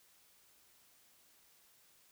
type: silence
effects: white hiss -67 dBFS RMS until 2.11 s